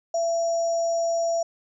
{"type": "tone with sample-and-hold", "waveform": "sine", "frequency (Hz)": 671, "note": "E5", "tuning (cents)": 31, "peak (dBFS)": -21, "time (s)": [0.14, 1.43], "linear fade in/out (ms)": 5, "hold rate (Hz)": 6300, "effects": ["resampled to 22050 Hz"]}